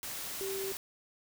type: tone in noise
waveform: sine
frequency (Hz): 388.5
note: G4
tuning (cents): -16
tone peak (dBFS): -35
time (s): 0.41-0.72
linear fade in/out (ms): 0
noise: white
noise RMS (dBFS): -40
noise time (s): 0.03-0.77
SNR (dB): +2
effects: none

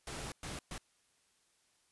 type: noise bursts at uneven times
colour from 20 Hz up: pink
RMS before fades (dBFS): -43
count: 3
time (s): 0.07-0.32 / 0.43-0.59 / 0.71-0.78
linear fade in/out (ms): 2
effects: white hiss -73 dBFS RMS until 1.91 s + resampled to 24000 Hz

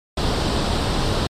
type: noise with comb filter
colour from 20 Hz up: pink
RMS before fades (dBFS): -20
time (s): 0.17-1.27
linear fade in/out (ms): 5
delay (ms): 0.23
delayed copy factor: +0.5
effects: low-pass 5000 Hz 12 dB/octave + MP3 64 kbps

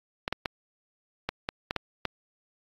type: clicks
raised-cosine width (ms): 0.3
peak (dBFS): -12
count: 8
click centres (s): 0.279 / 0.326 / 0.458 / 1.29 / 1.489 / 1.709 / 1.763 / 2.053
effects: AAC 32 kbps

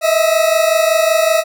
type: tone pair together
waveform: 40% pulse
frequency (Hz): 631.7 / 657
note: D#5 / E5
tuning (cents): +26 / -6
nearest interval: minor second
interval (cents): 68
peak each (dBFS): -13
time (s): 0.01-1.44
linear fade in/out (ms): 50
effects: none

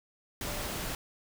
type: tone in noise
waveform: sine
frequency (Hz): 589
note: D5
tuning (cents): +5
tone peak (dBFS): -45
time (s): 0.47-0.69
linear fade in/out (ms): 2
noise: pink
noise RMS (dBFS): -36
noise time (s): 0.41-0.95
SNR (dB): -12
effects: none

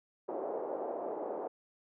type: band-pass noise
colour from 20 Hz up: pink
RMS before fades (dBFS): -38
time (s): 0.28-1.48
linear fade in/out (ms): 10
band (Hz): 390 to 730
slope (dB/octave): 24
effects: none

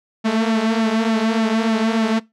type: tone with flanger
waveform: sawtooth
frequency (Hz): 223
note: A3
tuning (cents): +23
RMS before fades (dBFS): -18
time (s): 0.24-2.2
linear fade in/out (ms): 20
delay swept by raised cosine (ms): 1.9 to 6.7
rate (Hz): 3.4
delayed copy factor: -0.6
effects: noise-tail reverb RT60 0.2 s tail -21 dB re dry + low-pass 5000 Hz 12 dB/octave

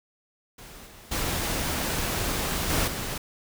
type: noise with level steps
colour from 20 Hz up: pink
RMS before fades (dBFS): -45 / -48 / -28 / -25 / -32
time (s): 0.58-3.18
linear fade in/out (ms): 5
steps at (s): 0.86 / 1.11 / 2.69 / 2.87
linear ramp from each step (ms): 10
effects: none

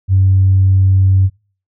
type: tone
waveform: sine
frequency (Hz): 95.4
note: G2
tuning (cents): -47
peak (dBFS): -6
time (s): 0.08-1.3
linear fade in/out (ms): 50
effects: noise-tail reverb RT60 0.4 s tail -26 dB re dry + tanh soft clip ceiling -2 dBFS

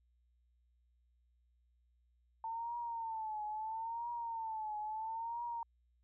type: tone with vibrato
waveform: sine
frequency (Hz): 896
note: A5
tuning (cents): +31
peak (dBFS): -38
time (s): 2.44-5.63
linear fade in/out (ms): 2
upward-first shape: triangle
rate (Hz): 0.75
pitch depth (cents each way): 110
effects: added 60 Hz sine -70 dBFS peak until 6.03 s

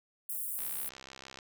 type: high-pass noise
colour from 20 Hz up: white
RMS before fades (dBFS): -37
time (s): 0.29-0.89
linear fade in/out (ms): 5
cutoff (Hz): 8800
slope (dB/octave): 48
type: click train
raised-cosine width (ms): 0.2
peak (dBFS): -29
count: 54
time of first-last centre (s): 0.59-1.388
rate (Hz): 66.4
effects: none

